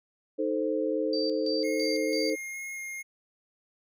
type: chord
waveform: sine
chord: A diminished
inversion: second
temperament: equal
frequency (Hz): 311.1 / 440 / 523.3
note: Eb4 / A4 / C5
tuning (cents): 0 / 0 / 0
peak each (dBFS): -30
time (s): 0.38-2.36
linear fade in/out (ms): 20
type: tone with tremolo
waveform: sine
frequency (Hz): 4659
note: D8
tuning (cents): -15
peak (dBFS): -32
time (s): 1.13-2.33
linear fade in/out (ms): 2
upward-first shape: square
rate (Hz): 3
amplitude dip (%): 80
type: tone with vibrato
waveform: square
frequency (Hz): 2143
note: C7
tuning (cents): +41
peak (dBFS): -36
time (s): 1.63-3.03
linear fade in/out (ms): 20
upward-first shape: square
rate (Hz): 2.2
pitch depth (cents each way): 8
effects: none